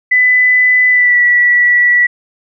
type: tone with pitch glide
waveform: sine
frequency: 2000 to 1948.7 Hz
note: B6 to B6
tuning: +21 to -24 cents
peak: -6 dBFS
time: 0.11-2.07 s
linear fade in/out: 10 ms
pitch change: -45 cents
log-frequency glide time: 0.9-1.19 s
effects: none